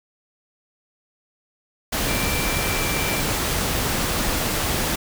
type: tone in noise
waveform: sine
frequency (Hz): 2349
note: D7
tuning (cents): 0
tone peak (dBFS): -29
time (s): 2.08-3.21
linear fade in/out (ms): 10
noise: pink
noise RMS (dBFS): -23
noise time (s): 1.92-4.96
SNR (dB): -9
effects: none